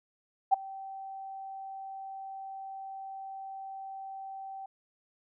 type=tone with ADSR envelope; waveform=sine; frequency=775 Hz; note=G5; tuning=20 cents flat; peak=-16 dBFS; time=0.51-4.66 s; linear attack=25 ms; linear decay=10 ms; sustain=-23 dB; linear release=5 ms; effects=none